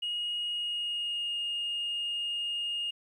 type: tone with pitch glide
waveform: sine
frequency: 2879 to 2844 Hz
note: F#7 to F7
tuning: -48 to +31 cents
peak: -29 dBFS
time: 0.02-2.91 s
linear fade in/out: 10 ms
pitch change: -21 cents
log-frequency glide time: 0.49-1.37 s
effects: tanh soft clip ceiling -27 dBFS + 11-bit